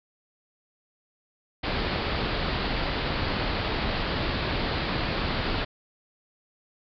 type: low-pass noise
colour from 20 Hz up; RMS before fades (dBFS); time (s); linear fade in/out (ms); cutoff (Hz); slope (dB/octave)
pink; -28; 1.63-5.65; 10; 4800; 96
effects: none